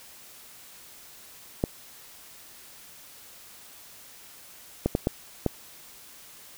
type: clicks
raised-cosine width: 2 ms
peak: -9 dBFS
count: 5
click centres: 1.639 / 4.86 / 4.951 / 5.071 / 5.463 s
effects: white hiss -49 dBFS RMS until 6.57 s